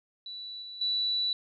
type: tone with level steps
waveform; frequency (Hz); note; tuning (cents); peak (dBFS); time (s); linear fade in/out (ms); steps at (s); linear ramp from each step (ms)
sine; 3951; B7; 0; -38 / -40 / -26; 0.26-1.33; 2; 0.62 / 0.81; 5
effects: none